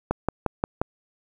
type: click train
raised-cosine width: 1 ms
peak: -8 dBFS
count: 5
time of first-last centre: 0.11-0.815 s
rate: 5.67 Hz
effects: 8-bit